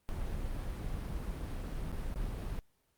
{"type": "noise with dropouts", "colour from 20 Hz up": "brown", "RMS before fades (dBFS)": -37, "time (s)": [0.09, 2.59], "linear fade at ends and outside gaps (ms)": 0, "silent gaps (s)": [[1.917, 1.926], [2.142, 2.158]], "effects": ["pink hiss -75 dBFS RMS until 2.97 s", "Opus 32 kbps"]}